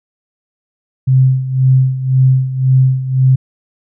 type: tone with tremolo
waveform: sine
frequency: 130.81 Hz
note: C3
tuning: in tune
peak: -5 dBFS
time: 1.07-3.36 s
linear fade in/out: 10 ms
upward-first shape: sine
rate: 1.9 Hz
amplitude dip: 75%
effects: none